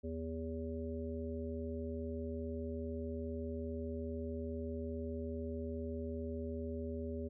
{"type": "harmonic tone", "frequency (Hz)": 81.2, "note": "E2", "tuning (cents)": -26, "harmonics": [1, 3, 5, 7], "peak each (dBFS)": [-42, -43, -44, -48], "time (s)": [0.03, 7.29], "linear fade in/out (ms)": 20, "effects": []}